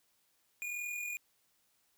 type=tone with amplitude modulation; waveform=square; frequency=2437 Hz; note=D#7; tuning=37 cents flat; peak=-36 dBFS; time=0.62-1.17 s; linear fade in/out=0 ms; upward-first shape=sine; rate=41.7 Hz; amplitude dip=40%; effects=white hiss -74 dBFS RMS until 1.97 s